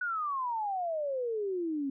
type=exponential sweep; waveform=sine; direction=down; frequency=1491 to 267.1 Hz; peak=-30 dBFS; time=0.01-1.9 s; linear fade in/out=5 ms; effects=none